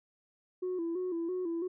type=tone with vibrato; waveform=sine; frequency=350 Hz; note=F4; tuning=4 cents sharp; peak=-30 dBFS; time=0.62-1.68 s; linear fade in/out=10 ms; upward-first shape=square; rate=3 Hz; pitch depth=78 cents each way; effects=tanh soft clip ceiling -29 dBFS